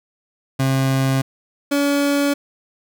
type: tone pair in turn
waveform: 30% pulse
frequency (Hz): 133.8 / 284.3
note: C3 / C#4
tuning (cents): +39 / +44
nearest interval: octave + minor second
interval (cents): 1305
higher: second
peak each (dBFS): -13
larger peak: neither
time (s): 0.59-1.22 / 1.71-2.34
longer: neither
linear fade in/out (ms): 10
effects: none